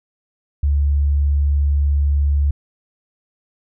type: tone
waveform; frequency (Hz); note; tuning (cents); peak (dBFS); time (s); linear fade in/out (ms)
sine; 71.6; D2; -43; -13; 0.63-2.51; 5
effects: none